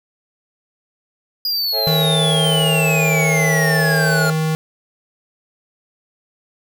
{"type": "exponential sweep", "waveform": "square", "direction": "down", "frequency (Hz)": [4900, 1396.9], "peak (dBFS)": -18, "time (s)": [1.45, 4.3], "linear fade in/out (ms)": 2}
{"type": "chord", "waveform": "triangle", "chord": "A major seventh", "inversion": "none", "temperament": "just", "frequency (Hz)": [440, 550, 660, 825], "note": ["A4", "C#5", "E5", "G#5"], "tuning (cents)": [0, -14, 2, -12], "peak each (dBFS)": [-24, -23, -24, -26], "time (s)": [1.72, 4.33], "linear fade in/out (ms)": 50}
{"type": "tone", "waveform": "square", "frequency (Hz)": 157.9, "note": "D#3", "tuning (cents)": 26, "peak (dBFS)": -17, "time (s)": [1.87, 4.55], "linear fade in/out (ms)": 0}
{"effects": []}